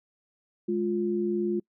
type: tone pair together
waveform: sine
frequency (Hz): 208.5 / 350.7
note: G#3 / F4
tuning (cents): +7 / +7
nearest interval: major sixth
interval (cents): 900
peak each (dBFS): -29 / -26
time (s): 0.68-1.6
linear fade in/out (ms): 10
effects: noise-tail reverb RT60 0.1 s tail -26 dB re dry